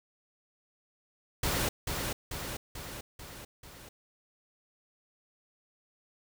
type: noise with echo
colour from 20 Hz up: pink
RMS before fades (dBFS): -30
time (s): 1.43-1.69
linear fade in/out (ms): 5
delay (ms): 440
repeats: 5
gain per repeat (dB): -4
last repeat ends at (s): 3.89
effects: none